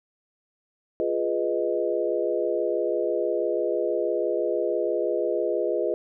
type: chord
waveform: sine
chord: F half-diminished seventh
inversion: none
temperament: equal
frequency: 349.2 / 415.3 / 493.9 / 622.3 Hz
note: F4 / Ab4 / Cb5 / Eb5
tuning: 0 / 0 / 0 / 0 cents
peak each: -28 dBFS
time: 1-5.94 s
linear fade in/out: 0 ms
effects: none